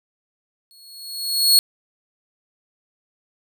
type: tone with exponential growth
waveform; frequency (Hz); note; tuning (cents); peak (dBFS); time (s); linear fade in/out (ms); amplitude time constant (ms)
sawtooth; 4337; C#8; -39; -6; 0.71-1.59; 0; 190
effects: none